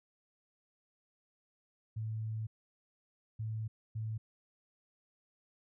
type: tone bursts at uneven times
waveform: sine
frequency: 110 Hz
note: A2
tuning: in tune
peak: -35 dBFS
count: 3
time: 1.96-2.47 / 3.39-3.68 / 3.95-4.18 s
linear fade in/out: 10 ms
effects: none